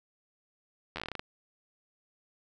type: slowing click train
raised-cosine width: 0.3 ms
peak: -20 dBFS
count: 11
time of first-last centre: 0.96-1.195 s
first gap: 11 ms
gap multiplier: 1.16
effects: none